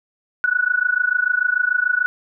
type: tone with amplitude modulation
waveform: sine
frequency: 1474 Hz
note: F#6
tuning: 7 cents flat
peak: -12 dBFS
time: 0.44-2.06 s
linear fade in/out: 0 ms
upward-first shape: sine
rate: 26.8 Hz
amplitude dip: 90%
effects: none